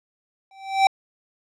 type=tone with exponential growth; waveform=square; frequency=776 Hz; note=G5; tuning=18 cents flat; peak=-11 dBFS; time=0.51-0.87 s; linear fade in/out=2 ms; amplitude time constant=77 ms; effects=low-pass 5000 Hz 12 dB/octave